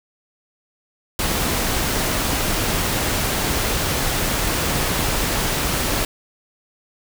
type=noise; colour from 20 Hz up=pink; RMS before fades=-21 dBFS; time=1.19-6.05 s; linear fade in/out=2 ms; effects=none